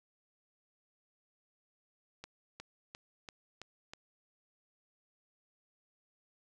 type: accelerating click train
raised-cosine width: 0.2 ms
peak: -28 dBFS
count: 6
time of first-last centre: 2.24-3.935 s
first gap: 360 ms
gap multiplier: 0.97
effects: none